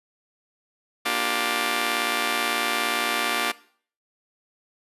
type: chord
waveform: 5% pulse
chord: G minor seventh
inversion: first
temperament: just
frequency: 235.2 / 294 / 352.8 / 392 Hz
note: Bb3 / D4 / F4 / G4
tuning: +16 / +2 / +18 / 0 cents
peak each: -19 dBFS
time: 1.05-3.52 s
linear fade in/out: 10 ms
effects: noise-tail reverb RT60 0.5 s tail -19 dB re dry + resampled to 32000 Hz